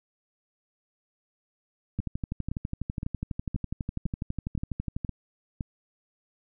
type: two click trains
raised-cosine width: 5 ms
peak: -18 / -19 dBFS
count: 38 / 8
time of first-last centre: 1.99-5.048 / 2-5.608 s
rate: 12.1 / 1.94 Hz
effects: none